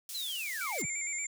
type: high-pass noise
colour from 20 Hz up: pink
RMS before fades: -42 dBFS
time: 0.09-0.82 s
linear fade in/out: 2 ms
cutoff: 5600 Hz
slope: 12 dB/octave
type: linear sweep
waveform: triangle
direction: down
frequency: 4186 to 74.2 Hz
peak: -34 dBFS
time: 0.14-0.86 s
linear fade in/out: 10 ms
type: tone with vibrato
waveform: triangle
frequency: 2217 Hz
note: C#7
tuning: in tune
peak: -35 dBFS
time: 0.61-1.26 s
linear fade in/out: 2 ms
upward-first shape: square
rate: 8.7 Hz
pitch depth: 65 cents each way
type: tone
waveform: sine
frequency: 7200 Hz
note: A8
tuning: 39 cents sharp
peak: -35 dBFS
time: 0.78-1.27 s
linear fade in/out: 5 ms
effects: none